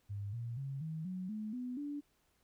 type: tone with pitch steps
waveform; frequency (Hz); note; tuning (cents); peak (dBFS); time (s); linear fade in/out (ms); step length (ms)
sine; 101.2 / 117.6 / 136.66 / 158.8 / 184.53 / 214.4 / 249.2 / 289.6; G#2 / A#2 / C#3 / D#3 / F#3 / A3 / B3 / D4; -44 / +16 / -24 / +36 / -4 / -45 / +16 / -24; -38; 0.09-2.01; 20; 240
effects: pink hiss -75 dBFS RMS until 2.43 s